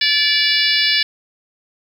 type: harmonic tone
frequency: 579 Hz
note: D5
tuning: 25 cents flat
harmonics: 3 / 4 / 5 / 6 / 7 / 8 / 9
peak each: -21 / -21 / -21 / -21 / -21 / -21 / -21 dBFS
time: 0.01-1.03 s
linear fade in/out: 5 ms
effects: 7-bit